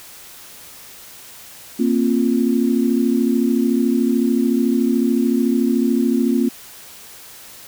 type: chord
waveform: sine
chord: Bb suspended second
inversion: none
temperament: equal with one note detuned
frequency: 233.1 / 266.8 / 349.2 Hz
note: Bb3 / C4 / F4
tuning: 0 / +34 / 0 cents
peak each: -17 / -18 / -22 dBFS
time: 1.79-6.49 s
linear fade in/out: 10 ms
effects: white hiss -40 dBFS RMS until 7.67 s